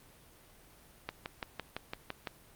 click train, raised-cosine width 0.3 ms, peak -20 dBFS, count 8, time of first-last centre 1.09-2.272 s, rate 5.92 Hz, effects pink hiss -59 dBFS RMS until 2.55 s + Opus 32 kbps

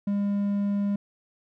triangle tone, 202 Hz, G#3, 48 cents flat, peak -21 dBFS, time 0.07-0.96 s, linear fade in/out 5 ms, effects none

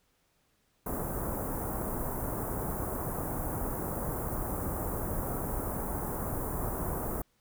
pink band-stop noise, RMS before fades -34 dBFS, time 0.86-7.22 s, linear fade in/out 5 ms, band 1200 to 11000 Hz, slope 24 dB/octave, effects pink hiss -72 dBFS RMS until 7.4 s

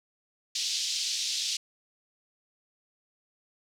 white band-pass noise, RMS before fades -31 dBFS, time 0.55-1.57 s, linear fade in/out 5 ms, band 3300 to 5800 Hz, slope 24 dB/octave, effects none

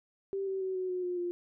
sine tone with pitch steps, 391 / 384.1 / 377.2 / 370.6 / 364 / 357.5 / 351.2 Hz, G4 / G4 / F#4 / F#4 / F#4 / F4 / F4, -4 / -35 / +33 / +3 / -28 / +41 / +10 cents, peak -31 dBFS, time 0.33-1.31 s, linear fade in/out 0 ms, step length 140 ms, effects none

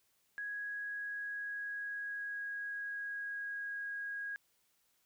sine tone with pitch glide, 1661.2 to 1642.1 Hz, G#6 to G#6, 0 to -20 cents, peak -38 dBFS, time 0.38-4.36 s, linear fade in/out 0 ms, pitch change -20 cents, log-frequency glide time 0.49-3.9 s, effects white hiss -75 dBFS RMS until 5.05 s

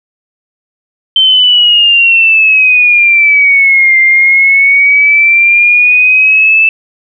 sine exponential two-way sweep, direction down then up, 3111 to 2093 to 2643 Hz, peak -3 dBFS, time 1.16-6.69 s, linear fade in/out 2 ms, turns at 3.99 s, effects none

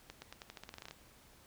accelerating click train, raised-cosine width 0.2 ms, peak -29 dBFS, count 14, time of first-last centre 0.1-0.91 s, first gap 120 ms, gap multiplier 0.88, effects pink hiss -62 dBFS RMS until 1.46 s

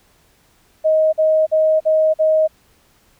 sine tone bursts, 628 Hz, D#5, 16 cents sharp, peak -11 dBFS, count 5, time 0.84-2.478 s, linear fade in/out 20 ms, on 290 ms, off 47 ms, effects pink hiss -56 dBFS RMS until 3.19 s

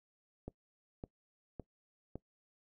click train, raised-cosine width 2 ms, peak -29 dBFS, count 4, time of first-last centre 0.48-2.156 s, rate 1.79 Hz, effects noise-tail reverb RT60 0.1 s tail -21 dB re dry

